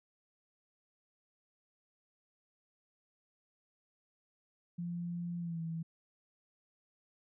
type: tone with pitch glide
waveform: sine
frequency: 173 to 163.95 Hz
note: F3 to E3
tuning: -16 to -9 cents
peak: -36 dBFS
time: 4.78-5.83 s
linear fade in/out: 10 ms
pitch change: -93 cents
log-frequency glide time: 5.39-5.61 s
effects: none